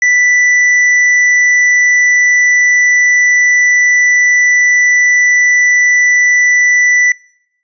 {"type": "tone with hard clipping", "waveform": "triangle", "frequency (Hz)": 1975.5, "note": "B6", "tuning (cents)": 0, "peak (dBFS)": -8, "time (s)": [0.02, 7.12], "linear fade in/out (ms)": 2, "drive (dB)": 9, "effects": ["noise-tail reverb RT60 0.8 s tail -26 dB re dry", "resampled to 16000 Hz"]}